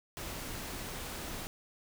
pink noise, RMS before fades -41 dBFS, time 0.17-1.47 s, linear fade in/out 0 ms, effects none

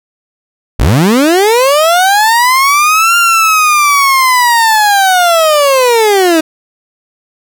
30% pulse linear two-way sweep, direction up then down, 37.24 to 1400 to 309.8 Hz, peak -3 dBFS, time 0.79-6.41 s, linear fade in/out 10 ms, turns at 3.17 s, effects none

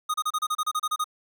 square tone bursts, 1240 Hz, D#6, 6 cents flat, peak -24 dBFS, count 12, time 0.09-1.043 s, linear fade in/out 10 ms, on 51 ms, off 31 ms, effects none

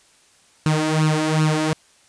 sawtooth tone with flanger, 155.56 Hz, D#3, in tune, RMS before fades -19 dBFS, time 0.66-1.73 s, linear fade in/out 0 ms, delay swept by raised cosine 0.72 to 3.12 ms, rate 2.6 Hz, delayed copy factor +0.7, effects white hiss -55 dBFS RMS until 2.08 s + resampled to 22050 Hz

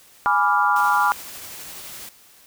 sine chord, G# diminished seventh, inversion none, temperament equal, 830.6 / 987.8 / 1174.7 / 1396.9 Hz, G#5 / B5 / D6 / F6, 0 / 0 / 0 / 0 cents, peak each -21 dBFS, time 0.26-1.12 s, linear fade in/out 0 ms
white noise with tremolo, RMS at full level -36 dBFS, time 0.76-2.09 s, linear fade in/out 2 ms, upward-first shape triangle, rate 12 Hz, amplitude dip 25%
effects white hiss -51 dBFS RMS until 2.46 s

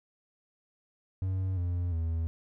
triangle tone with pitch steps, 94.2 / 87.89 / 82.01 Hz, F#2 / F2 / E2, +32 / +12 / -8 cents, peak -26 dBFS, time 1.22-2.27 s, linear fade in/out 0 ms, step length 350 ms, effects none

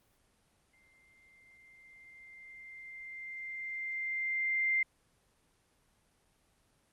sine tone with exponential growth, 2093 Hz, C7, in tune, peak -26 dBFS, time 0.73-4.83 s, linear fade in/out 5 ms, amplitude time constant 890 ms, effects pink hiss -71 dBFS RMS until 6.92 s + Opus 24 kbps

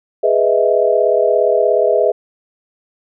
sine chord, E major seventh, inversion first, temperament equal, 415.3 / 493.9 / 622.3 / 659.3 Hz, G#4 / B4 / D#5 / E5, 0 / 0 / 0 / 0 cents, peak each -16 dBFS, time 0.23-2.12 s, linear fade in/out 10 ms, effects none

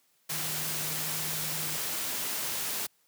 sine tone in noise, 155.56 Hz, D#3, in tune, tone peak -42 dBFS, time 0.31-1.77 s, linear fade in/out 10 ms, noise white, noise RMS -33 dBFS, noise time 0.29-2.87 s, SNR -12 dB, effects white hiss -69 dBFS RMS until 3.07 s + high-pass 100 Hz 12 dB/octave

